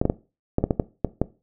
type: clicks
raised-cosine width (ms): 2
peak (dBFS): -6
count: 9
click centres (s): 0.015 / 0.054 / 0.099 / 0.584 / 0.64 / 0.708 / 0.798 / 1.047 / 1.216
effects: noise-tail reverb RT60 0.3 s tail -18 dB re dry